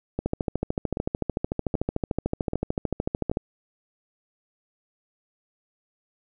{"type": "two click trains", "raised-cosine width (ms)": 2, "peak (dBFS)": [-13, -11], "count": [5, 43], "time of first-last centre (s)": [[0.19, 3.315], [0.26, 3.371]], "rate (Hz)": [1.28, 13.5], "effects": []}